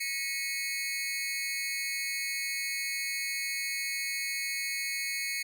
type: tone with amplitude modulation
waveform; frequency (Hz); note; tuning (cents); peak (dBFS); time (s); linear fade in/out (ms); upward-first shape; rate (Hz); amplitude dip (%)
sawtooth; 2200; C#7; -14; -24; 0-5.43; 10; sine; 286; 85
effects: none